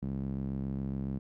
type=tone with band-pass filter; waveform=sawtooth; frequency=67.2 Hz; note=C2; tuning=47 cents sharp; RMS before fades=-35 dBFS; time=0.02-1.19 s; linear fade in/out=10 ms; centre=190 Hz; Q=2.3; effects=none